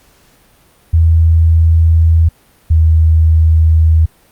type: tone pair in turn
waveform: sine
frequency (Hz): 81.7 / 80.11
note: E2 / E2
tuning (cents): -15 / -49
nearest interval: unison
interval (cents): 34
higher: first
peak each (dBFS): -5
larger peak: neither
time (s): 0.93-2.29 / 2.7-4.06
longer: neither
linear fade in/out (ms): 10
effects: pink hiss -49 dBFS RMS until 4.31 s + Opus 48 kbps